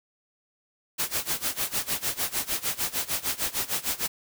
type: noise with tremolo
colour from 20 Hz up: white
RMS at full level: -26 dBFS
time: 0.98-4.08 s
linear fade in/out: 20 ms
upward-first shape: sine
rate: 6.6 Hz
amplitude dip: 90%
effects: none